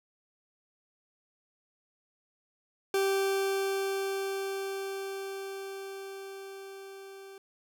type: tone with level ramp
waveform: 40% pulse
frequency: 390 Hz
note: G4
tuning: 9 cents flat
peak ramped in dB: -24 to -45 dBFS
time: 2.94-7.38 s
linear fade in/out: 2 ms
effects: none